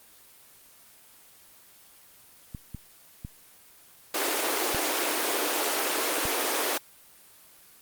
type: clicks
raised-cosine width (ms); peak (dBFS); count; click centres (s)
5; -24; 5; 2.548 / 2.747 / 3.249 / 4.747 / 6.254
type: high-pass noise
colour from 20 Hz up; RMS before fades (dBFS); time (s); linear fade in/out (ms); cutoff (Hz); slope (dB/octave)
pink; -27; 4.14-6.78; 5; 300; 48
effects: white hiss -54 dBFS RMS until 7.81 s + Opus 24 kbps